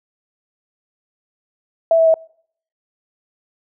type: tone with pitch steps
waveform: sine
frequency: 659.3 / 652.1 / 645 Hz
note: E5 / E5 / E5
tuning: 0 / -19 / -38 cents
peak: -9 dBFS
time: 1.91-2.141 s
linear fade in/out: 2 ms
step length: 77 ms
effects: noise-tail reverb RT60 0.6 s tail -25 dB re dry